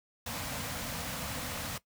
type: band-stop noise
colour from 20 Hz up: pink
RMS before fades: -37 dBFS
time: 0.26-1.78 s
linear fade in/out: 5 ms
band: 300 to 450 Hz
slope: 96 dB/octave
effects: noise-tail reverb RT60 0.1 s tail -18 dB re dry + high-pass 60 Hz 12 dB/octave